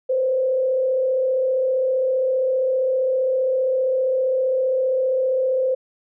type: tone with frequency modulation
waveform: sine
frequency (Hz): 519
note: C5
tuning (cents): -14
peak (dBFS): -17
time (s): 0.09-5.75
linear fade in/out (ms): 10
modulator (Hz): 35.2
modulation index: 0.43
effects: none